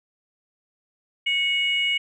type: tone pair together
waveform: sine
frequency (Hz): 2217 / 2895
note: C#7 / F#7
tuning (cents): 0 / -38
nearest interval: perfect fourth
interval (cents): 462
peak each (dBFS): -22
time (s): 1.26-1.98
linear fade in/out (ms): 10
effects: tanh soft clip ceiling -13 dBFS